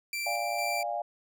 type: tone with tremolo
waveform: sawtooth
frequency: 2349 Hz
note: D7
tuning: in tune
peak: -28 dBFS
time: 0.13-0.83 s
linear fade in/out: 2 ms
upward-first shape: square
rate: 2.2 Hz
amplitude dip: 35%
type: chord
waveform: sine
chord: D diminished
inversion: none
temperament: equal with one note detuned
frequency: 587.3 / 698.5 / 817.3 Hz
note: D5 / F5 / Ab5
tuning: 0 / 0 / -28 cents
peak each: -36 / -32 / -35 dBFS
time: 0.26-1.02 s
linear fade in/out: 5 ms
effects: none